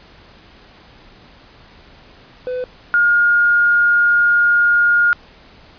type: tone pair in turn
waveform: triangle / sine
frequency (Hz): 503 / 1422.7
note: B4 / F6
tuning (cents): +32 / +32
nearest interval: octave + tritone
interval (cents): 1800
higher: second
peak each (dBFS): -18 / -10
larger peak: second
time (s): 2.47-2.64 / 2.94-5.13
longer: second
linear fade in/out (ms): 0
effects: pink hiss -45 dBFS RMS until 5.78 s + resampled to 11025 Hz